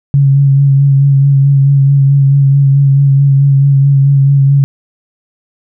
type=tone with vibrato; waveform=sine; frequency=138.59 Hz; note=C#3; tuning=in tune; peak=-4 dBFS; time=0.14-4.64 s; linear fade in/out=0 ms; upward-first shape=sine; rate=4.6 Hz; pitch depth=25 cents each way; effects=none